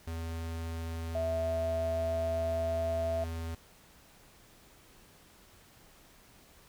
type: tone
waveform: square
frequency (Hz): 82.41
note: E2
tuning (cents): 0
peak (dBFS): -36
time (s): 0.07-3.55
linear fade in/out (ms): 5
type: tone with pitch glide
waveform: sine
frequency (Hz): 657 to 663.1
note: E5 to E5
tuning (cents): -6 to +10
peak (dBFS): -30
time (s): 1.15-3.24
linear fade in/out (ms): 2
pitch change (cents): +16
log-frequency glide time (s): 1.25-2.82
effects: pink hiss -59 dBFS RMS until 6.68 s

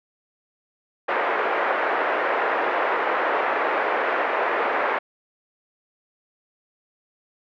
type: band-pass noise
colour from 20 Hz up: pink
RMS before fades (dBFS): -23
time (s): 1.08-4.99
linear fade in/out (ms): 10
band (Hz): 430 to 2000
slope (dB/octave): 24
effects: none

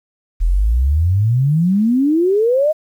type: exponential sweep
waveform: sine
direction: up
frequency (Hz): 39.29 to 638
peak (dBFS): -11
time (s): 0.4-2.73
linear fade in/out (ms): 20
effects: 8-bit

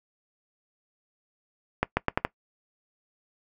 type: accelerating click train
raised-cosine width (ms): 0.5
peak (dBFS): -7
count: 5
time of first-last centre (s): 1.83-2.25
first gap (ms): 140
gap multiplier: 0.81
effects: noise-tail reverb RT60 0.1 s tail -21 dB re dry

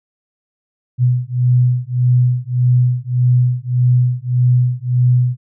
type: beating tone pair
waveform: sine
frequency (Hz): 123.5 / 125.2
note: B2 / B2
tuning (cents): 0 / +24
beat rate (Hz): 1.7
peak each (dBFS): -14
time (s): 0.98-5.37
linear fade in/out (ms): 50
effects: none

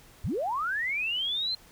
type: linear sweep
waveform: sine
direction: up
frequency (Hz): 50.5 to 4186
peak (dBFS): -27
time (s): 0.24-1.55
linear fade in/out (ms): 5
effects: pink hiss -55 dBFS RMS until 1.71 s

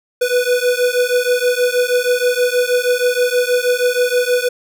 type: beating tone pair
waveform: square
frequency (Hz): 490.6 / 496.9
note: B4 / B4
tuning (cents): -12 / +11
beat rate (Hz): 6.3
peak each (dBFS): -17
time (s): 0.21-4.49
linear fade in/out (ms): 10
effects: none

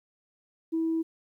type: tone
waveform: sine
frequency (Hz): 325.5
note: E4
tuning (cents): -22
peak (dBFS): -24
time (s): 0.72-1.03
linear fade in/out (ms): 20
effects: tanh soft clip ceiling -20 dBFS + 11-bit

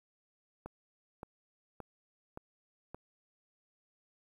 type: click train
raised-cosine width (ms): 1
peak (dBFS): -29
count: 5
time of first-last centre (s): 0.66-2.946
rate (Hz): 1.75
effects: 10-bit

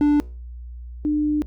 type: tone pair in turn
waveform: triangle / sine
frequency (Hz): 293.8 / 299.5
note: D4 / D4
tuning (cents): +1 / +34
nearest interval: unison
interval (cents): 33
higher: second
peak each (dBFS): -12 / -18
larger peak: first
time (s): 0.01-0.2 / 1.05-1.42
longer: second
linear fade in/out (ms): 0
effects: added 60 Hz sine -33 dBFS peak until 1.46 s + Opus 48 kbps

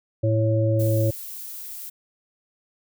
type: harmonic tone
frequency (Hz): 110.5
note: A2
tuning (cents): +8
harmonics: 1 / 3 / 5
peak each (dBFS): -19 / -27 / -24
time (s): 0.23-1.11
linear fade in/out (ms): 10
type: noise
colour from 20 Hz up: violet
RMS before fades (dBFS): -36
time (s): 0.79-1.9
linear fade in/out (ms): 10
effects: none

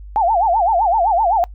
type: tone with vibrato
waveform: sine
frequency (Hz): 784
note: G5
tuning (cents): 0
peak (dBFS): -12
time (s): 0.16-1.44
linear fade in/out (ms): 0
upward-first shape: sine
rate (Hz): 7.8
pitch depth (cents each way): 260
effects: noise-tail reverb RT60 0.1 s tail -24 dB re dry + added 50 Hz sine -32 dBFS peak until 1.54 s

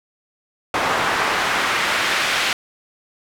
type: noise with band-pass filter sweep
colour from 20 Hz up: pink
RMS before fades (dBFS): -20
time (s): 0.74-2.53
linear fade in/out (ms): 2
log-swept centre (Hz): 1100 to 2400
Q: 1
effects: none

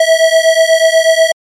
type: beating tone pair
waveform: square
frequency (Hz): 646 / 654.2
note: E5 / E5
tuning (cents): -35 / -13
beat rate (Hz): 8.2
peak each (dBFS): -10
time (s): 0-1.32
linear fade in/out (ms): 5
effects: low-pass 9000 Hz 12 dB/octave + MP3 64 kbps

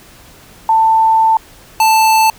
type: tone pair in turn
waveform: sine / square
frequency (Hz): 890 / 881.8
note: A5 / A5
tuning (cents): +20 / +4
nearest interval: unison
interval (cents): 16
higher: first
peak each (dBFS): -7 / -8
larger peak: first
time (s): 0.69-1.37 / 1.8-2.3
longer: first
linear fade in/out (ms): 2
effects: pink hiss -41 dBFS RMS until 2.38 s

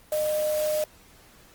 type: tone in noise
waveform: sine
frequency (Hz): 610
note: D#5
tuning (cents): -34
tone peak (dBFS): -23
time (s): 0.12-0.84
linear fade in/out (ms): 2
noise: white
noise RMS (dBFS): -36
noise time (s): 0.12-0.84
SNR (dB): +10
effects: pink hiss -54 dBFS RMS until 1.54 s + Opus 24 kbps

